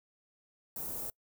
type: band-stop noise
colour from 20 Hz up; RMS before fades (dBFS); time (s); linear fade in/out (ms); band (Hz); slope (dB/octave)
white; -39; 0.76-1.1; 2; 700 to 12000; 12
effects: noise-tail reverb RT60 0.1 s tail -25 dB re dry